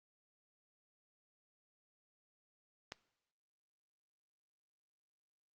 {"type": "click", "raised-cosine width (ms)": 0.2, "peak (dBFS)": -25, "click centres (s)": 2.921, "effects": ["noise-tail reverb RT60 0.8 s tail -19 dB re dry", "Opus 32 kbps"]}